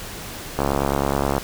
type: click train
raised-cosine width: 1 ms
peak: -6 dBFS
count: 56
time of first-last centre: 0.59-1.38 s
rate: 69.6 Hz
effects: pink hiss -34 dBFS RMS until 1.43 s